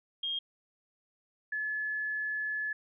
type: tone pair in turn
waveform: sine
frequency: 3233 / 1716.5 Hz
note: G#7 / A6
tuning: -47 / -43 cents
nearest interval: major seventh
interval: 1096 cents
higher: first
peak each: -31 / -31 dBFS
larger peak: neither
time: 0.23-0.39 / 1.52-2.73 s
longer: second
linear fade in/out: 5 ms
effects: none